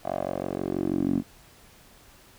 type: tone with band-pass filter sweep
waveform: 10% pulse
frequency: 46.25 Hz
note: F#1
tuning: in tune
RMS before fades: -28 dBFS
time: 0.03-1.23 s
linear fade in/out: 50 ms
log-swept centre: 690 to 250 Hz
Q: 3.9
effects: pink hiss -54 dBFS RMS until 2.38 s